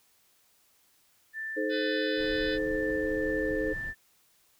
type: tone with tremolo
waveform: sine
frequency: 1771 Hz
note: A6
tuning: 11 cents sharp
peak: -33 dBFS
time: 1.33-3.95 s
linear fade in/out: 50 ms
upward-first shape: sine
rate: 2.1 Hz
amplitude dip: 25%
type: chord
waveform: sine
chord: A diminished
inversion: second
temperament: equal with one note detuned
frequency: 311.1 / 431.4 / 523.3 Hz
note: Eb4 / A4 / C5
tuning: 0 / -34 / 0 cents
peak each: -32 dBFS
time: 1.56-3.74 s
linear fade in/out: 20 ms
type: harmonic tone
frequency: 502 Hz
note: B4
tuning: 28 cents sharp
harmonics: 3 / 4 / 5 / 6 / 7 / 8 / 9 / 10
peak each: -40 / -49 / -46 / -46 / -39 / -43 / -51 / -47 dBFS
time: 1.69-2.59 s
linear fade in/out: 50 ms
type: noise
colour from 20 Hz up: brown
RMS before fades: -42 dBFS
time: 2.16-3.94 s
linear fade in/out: 50 ms
effects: white hiss -66 dBFS RMS until 4.59 s